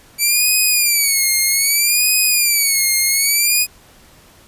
5% pulse tone with vibrato, 2309 Hz, D7, 30 cents flat, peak -3 dBFS, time 0.18-3.67 s, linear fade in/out 50 ms, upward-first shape sine, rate 0.63 Hz, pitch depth 140 cents each way, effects pink hiss -47 dBFS RMS until 4.47 s + resampled to 32000 Hz

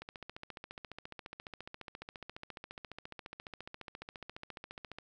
click train, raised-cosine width 0.3 ms, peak -28 dBFS, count 73, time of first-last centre 0.02-4.986 s, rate 14.5 Hz, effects none

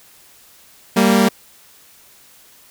sawtooth tone pair together, 195.56 / 231.3 Hz, G3 / A#3, -4 / -13 cents, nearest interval minor third, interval 291 cents, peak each -10 dBFS, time 0.96-1.29 s, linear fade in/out 10 ms, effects white hiss -48 dBFS RMS until 2.7 s

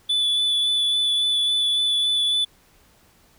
triangle tone with vibrato, 3466 Hz, A7, 27 cents flat, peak -17 dBFS, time 0.09-2.45 s, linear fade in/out 10 ms, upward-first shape sine, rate 3.6 Hz, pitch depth 13 cents each way, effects pink hiss -57 dBFS RMS until 3.38 s

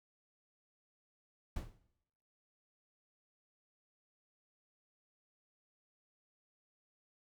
brown noise with exponential decay, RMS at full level -35 dBFS, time 1.56-1.79 s, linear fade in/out 5 ms, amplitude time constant 49 ms, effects noise-tail reverb RT60 0.8 s tail -18 dB re dry

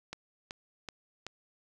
click train, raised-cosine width 0.2 ms, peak -22 dBFS, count 4, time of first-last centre 0.13-1.266 s, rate 2.64 Hz, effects none

